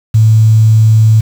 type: tone with quantisation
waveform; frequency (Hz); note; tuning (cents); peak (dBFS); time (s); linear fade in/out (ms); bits
sine; 110; A2; 0; -3; 0.14-1.21; 10; 5
effects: none